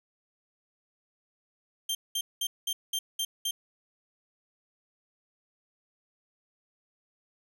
sawtooth tone bursts, 3165 Hz, G7, 16 cents sharp, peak -25 dBFS, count 7, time 1.89-3.51 s, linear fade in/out 5 ms, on 60 ms, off 200 ms, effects none

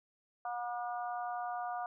harmonic tone, 240.7 Hz, B3, 44 cents flat, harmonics 3 / 4 / 5 / 6, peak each -37 / -45 / -44 / -48 dBFS, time 0.45-1.86 s, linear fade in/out 2 ms, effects none

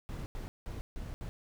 brown noise bursts at uneven times, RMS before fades -40 dBFS, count 5, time 0.09-0.26 / 0.35-0.48 / 0.66-0.81 / 0.96-1.14 / 1.21-1.29 s, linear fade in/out 0 ms, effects none

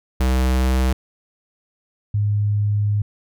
square / sine tone pair in turn, 64.2 / 103.61 Hz, C2 / G#2, -32 / -4 cents, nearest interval minor sixth, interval 828 cents, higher second, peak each -16 / -16 dBFS, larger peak neither, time 0.2-0.93 / 2.14-3.02 s, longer second, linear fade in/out 5 ms, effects none

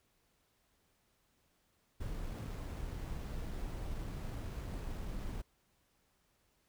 brown noise with sample-and-hold, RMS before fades -41 dBFS, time 2-5.42 s, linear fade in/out 10 ms, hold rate 8820 Hz, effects pink hiss -75 dBFS RMS until 6.68 s

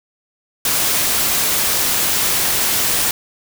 white noise, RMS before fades -17 dBFS, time 0.65-3.11 s, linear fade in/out 2 ms, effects none

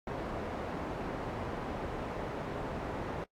white low-pass noise, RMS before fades -38 dBFS, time 0.07-3.24 s, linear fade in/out 2 ms, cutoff 700 Hz, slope 12 dB/octave, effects noise-tail reverb RT60 0.1 s tail -19 dB re dry + AAC 64 kbps

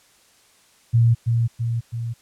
sine tone with echo, 116.54 Hz, A#2, in tune, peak -12 dBFS, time 0.93-1.15 s, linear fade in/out 20 ms, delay 330 ms, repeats 3, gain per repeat -4 dB, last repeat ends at 2.14 s, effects white hiss -56 dBFS RMS until 2.21 s + low-pass 10000 Hz 12 dB/octave

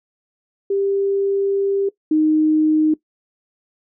sine tone pair in turn, 395.4 / 309.9 Hz, G4 / D#4, +15 / -7 cents, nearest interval major third, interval 422 cents, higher first, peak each -16 / -12 dBFS, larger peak second, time 0.7-1.89 / 2.11-2.94 s, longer first, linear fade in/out 5 ms, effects noise-tail reverb RT60 0.1 s tail -19 dB re dry

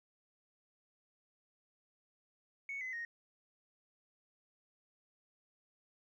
sine tone with pitch steps, 2217 / 2033 / 1864.3 Hz, C#7 / B6 / A#6, 0 / +50 / 0 cents, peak -38 dBFS, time 2.69-3.05 s, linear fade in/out 2 ms, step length 120 ms, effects tanh soft clip ceiling -35 dBFS + 13-bit

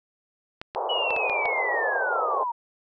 clicks, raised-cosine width 0.3 ms, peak -18 dBFS, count 6, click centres 0.615 / 0.749 / 1.106 / 1.164 / 1.297 / 1.456 s
white band-pass noise, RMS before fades -28 dBFS, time 0.75-2.44 s, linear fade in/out 10 ms, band 420 to 1000 Hz, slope 48 dB/octave
sine linear sweep, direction down, 2960 to 917 Hz, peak -25 dBFS, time 0.89-2.52 s, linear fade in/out 10 ms
effects none

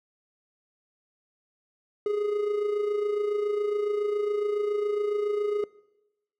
triangle tone with amplitude modulation, 415.3 Hz, G#4, in tune, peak -20 dBFS, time 2.06-5.64 s, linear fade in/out 2 ms, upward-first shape sine, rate 27.2 Hz, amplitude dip 55%, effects noise-tail reverb RT60 1.0 s tail -22 dB re dry

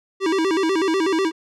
square tone with vibrato, 353.2 Hz, F4, 20 cents sharp, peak -18 dBFS, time 0.2-1.32 s, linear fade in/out 50 ms, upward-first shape square, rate 8.1 Hz, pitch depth 160 cents each way, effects low-pass 6000 Hz 12 dB/octave

